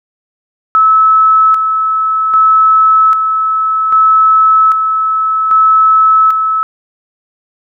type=tone with tremolo; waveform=sine; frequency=1300 Hz; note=E6; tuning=24 cents flat; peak=-4 dBFS; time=0.75-6.63 s; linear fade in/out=0 ms; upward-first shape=square; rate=0.63 Hz; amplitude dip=45%; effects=none